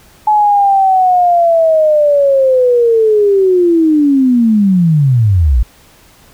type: linear sweep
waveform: sine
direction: down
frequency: 856 to 51.91 Hz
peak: -6 dBFS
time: 0.27-5.63 s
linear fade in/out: 5 ms
effects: pink hiss -44 dBFS RMS until 6.33 s